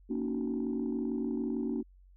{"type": "chord", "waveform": "sine", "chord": "D# minor seventh", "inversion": "second", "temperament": "just", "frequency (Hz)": [233.3, 280, 311.1, 373.4], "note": ["A#3", "C#4", "D#4", "F#4"], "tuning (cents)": [2, 18, 0, 16], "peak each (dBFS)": [-33, -34, -38, -37], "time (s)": [0.09, 1.83], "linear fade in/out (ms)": 20, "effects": ["tanh soft clip ceiling -24 dBFS", "added 46 Hz sine -55 dBFS peak until 2.16 s"]}